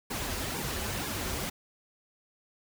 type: noise with flanger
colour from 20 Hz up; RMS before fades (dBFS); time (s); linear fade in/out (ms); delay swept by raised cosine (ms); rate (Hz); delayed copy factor
pink; -34; 0.1-1.5; 10; 1.5 to 6.9; 2.1; -0.8
effects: none